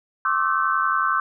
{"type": "tone cluster", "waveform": "sine", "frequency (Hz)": [1074, 1165, 1315, 1530], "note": ["C6", "D6", "E6", "G6"], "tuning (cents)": [45, -14, -5, -42], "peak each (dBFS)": -24, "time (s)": [0.25, 1.2], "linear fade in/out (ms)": 2, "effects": []}